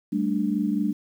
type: chord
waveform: sine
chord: G suspended second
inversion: none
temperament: just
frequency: 196 / 220.5 / 294 Hz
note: G3 / A3 / D4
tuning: 0 / +4 / +2 cents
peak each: -26 dBFS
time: 0.12-0.93 s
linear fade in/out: 10 ms
effects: 9-bit